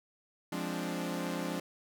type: chord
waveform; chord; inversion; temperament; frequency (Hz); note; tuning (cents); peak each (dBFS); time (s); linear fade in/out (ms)
sawtooth; D half-diminished seventh; first; equal; 174.61 / 207.7 / 261.6 / 293.7; F3 / Ab3 / C4 / D4; 0 / 0 / 0 / 0; -34 / -37 / -37 / -35; 0.52-1.6; 5
effects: none